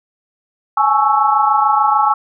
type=chord; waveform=sine; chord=A major seventh; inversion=third; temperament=equal with one note detuned; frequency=830.6 / 857.4 / 1108.7 / 1318.5 Hz; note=G#5 / A5 / C#6 / E6; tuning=0 / -45 / 0 / 0 cents; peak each=-16 dBFS; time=0.77-2.14 s; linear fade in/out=5 ms; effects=none

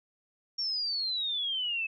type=exponential sweep; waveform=sine; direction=down; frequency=5560 to 2586 Hz; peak=-29 dBFS; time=0.58-1.87 s; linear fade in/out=10 ms; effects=none

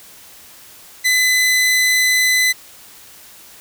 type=tone; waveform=sawtooth; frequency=2012 Hz; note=B6; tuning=32 cents sharp; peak=-9 dBFS; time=1.04-2.53 s; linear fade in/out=20 ms; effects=white hiss -42 dBFS RMS until 3.6 s

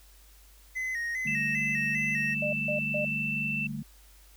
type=tone with vibrato; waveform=triangle; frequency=1950 Hz; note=B6; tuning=23 cents flat; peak=-28 dBFS; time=0.75-2.35 s; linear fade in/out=20 ms; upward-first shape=square; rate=2.5 Hz; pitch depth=74 cents each way
type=chord; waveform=sine; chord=D suspended fourth; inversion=none; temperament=equal; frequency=146.83 / 196 / 220 Hz; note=D3 / G3 / A3; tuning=0 / 0 / 0 cents; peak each=-37 / -39 / -36 dBFS; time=1.25-3.83 s; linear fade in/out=10 ms
type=tone with pitch glide; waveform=sine; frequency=2641 to 2669 Hz; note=E7 to E7; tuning=+3 to +21 cents; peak=-29 dBFS; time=1.27-3.67 s; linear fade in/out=5 ms; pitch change=+18 cents; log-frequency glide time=1.7-3.43 s
type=tone bursts; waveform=sine; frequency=602 Hz; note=D5; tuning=43 cents sharp; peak=-29 dBFS; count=3; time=2.42-3.05 s; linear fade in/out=5 ms; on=110 ms; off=150 ms
effects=added 50 Hz sine -54 dBFS peak until 4.36 s + white hiss -59 dBFS RMS until 4.36 s

